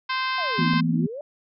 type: harmonic tone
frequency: 520 Hz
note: C5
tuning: 11 cents flat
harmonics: 2 / 3 / 4 / 5 / 6 / 7 / 8 / 9 / 10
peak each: -26 / -30 / -32 / -34 / -36 / -37 / -38 / -39 / -40 dBFS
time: 0.09-0.81 s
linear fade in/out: 10 ms
type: exponential two-way sweep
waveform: sine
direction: down then up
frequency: 755 to 195.8 to 609 Hz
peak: -31 dBFS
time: 0.38-1.21 s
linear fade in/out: 2 ms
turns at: 0.81 s
type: chord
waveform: sine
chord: E suspended fourth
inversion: none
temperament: equal with one note detuned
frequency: 164.81 / 225.4 / 246.9 Hz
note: E3 / A3 / B3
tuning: 0 / +42 / 0 cents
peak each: -22 / -27 / -24 dBFS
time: 0.58-1.07 s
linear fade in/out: 10 ms
type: click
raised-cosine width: 2 ms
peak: -24 dBFS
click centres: 0.735 s
effects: none